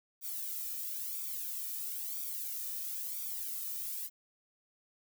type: noise with flanger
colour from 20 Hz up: violet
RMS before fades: -39 dBFS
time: 0.21-4.1 s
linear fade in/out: 50 ms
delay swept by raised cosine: 0.85 to 1.68 ms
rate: 1 Hz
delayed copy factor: +0.85
effects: none